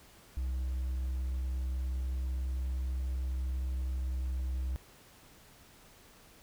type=tone with hard clipping; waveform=triangle; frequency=64.3 Hz; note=C2; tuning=30 cents flat; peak=-32 dBFS; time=0.37-4.76 s; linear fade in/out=0 ms; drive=5 dB; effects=pink hiss -58 dBFS RMS until 6.42 s